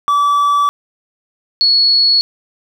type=tone pair in turn; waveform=triangle / sine; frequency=1153 / 4372 Hz; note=D6 / C#8; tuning=-32 / -25 cents; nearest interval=octave + major seventh; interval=2307 cents; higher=second; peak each=-8 dBFS; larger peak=neither; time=0.08-0.69 / 1.61-2.21 s; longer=first; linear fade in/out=0 ms; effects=none